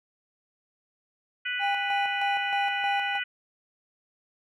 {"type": "harmonic tone", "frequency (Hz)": 493.9, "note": "B4", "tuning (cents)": 0, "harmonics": [3, 4, 5, 6], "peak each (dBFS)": [-32, -33, -34, -35], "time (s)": [1.45, 3.24], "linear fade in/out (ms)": 10}
{"type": "tone with tremolo", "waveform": "triangle", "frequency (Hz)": 802, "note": "G5", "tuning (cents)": 39, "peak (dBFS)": -23, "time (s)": [1.59, 3.2], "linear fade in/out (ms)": 50, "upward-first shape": "square", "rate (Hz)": 3.2, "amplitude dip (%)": 50}
{"effects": []}